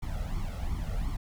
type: noise with flanger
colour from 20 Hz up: brown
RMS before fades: -32 dBFS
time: 0.02-1.17 s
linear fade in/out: 10 ms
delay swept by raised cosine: 0.9 to 1.54 ms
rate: 2.8 Hz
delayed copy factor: +0.8
effects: none